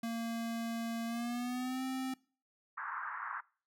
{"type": "tone with pitch glide", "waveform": "square", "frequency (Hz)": [230, 261.2], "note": ["A#3", "C4"], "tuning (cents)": [-23, -3], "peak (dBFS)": -36, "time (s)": [0.03, 2.14], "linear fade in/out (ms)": 5, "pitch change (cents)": 220, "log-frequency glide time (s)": [1.06, 1.83]}
{"type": "band-pass noise", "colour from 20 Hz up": "pink", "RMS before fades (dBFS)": -41, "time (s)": [2.77, 3.41], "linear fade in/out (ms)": 10, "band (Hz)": [970, 1700], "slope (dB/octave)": 48}
{"effects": ["noise-tail reverb RT60 0.4 s tail -23 dB re dry"]}